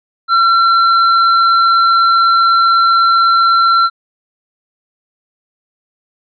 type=tone with hard clipping; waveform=sine; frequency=1358 Hz; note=F6; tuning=49 cents flat; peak=-9 dBFS; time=0.28-3.9 s; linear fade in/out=50 ms; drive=10 dB; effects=resampled to 11025 Hz